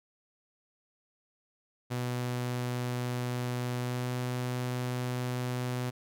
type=tone with pitch glide; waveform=sawtooth; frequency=123.47 to 124.76 Hz; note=B2 to B2; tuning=0 to +18 cents; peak=-27 dBFS; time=1.9-5.91 s; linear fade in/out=20 ms; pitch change=+18 cents; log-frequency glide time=3.79-4.09 s; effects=none